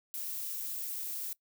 violet noise, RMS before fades -38 dBFS, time 0.14-1.33 s, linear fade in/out 0 ms, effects noise-tail reverb RT60 0.1 s tail -21 dB re dry

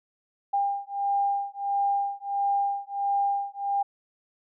sine beating tone pair, 800 / 801.5 Hz, G5 / G5, +35 / +38 cents, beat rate 1.5 Hz, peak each -27 dBFS, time 0.53-3.83 s, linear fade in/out 10 ms, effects none

